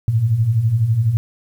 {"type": "beating tone pair", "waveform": "sine", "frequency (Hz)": [103.83, 115.83], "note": ["G#2", "A#2"], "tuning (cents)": [0, -11], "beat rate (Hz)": 12, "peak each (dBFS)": [-21, -14], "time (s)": [0.08, 1.17], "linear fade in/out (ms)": 0, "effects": ["8-bit"]}